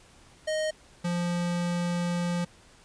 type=tone pair in turn; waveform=square; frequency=622.3 / 174.43 Hz; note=D#5 / F3; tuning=0 / -2 cents; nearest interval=octave + minor seventh; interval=2202 cents; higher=first; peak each=-27 dBFS; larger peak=neither; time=0.47-0.71 / 1.04-2.45 s; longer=second; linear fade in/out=10 ms; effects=pink hiss -56 dBFS RMS until 2.84 s + resampled to 22050 Hz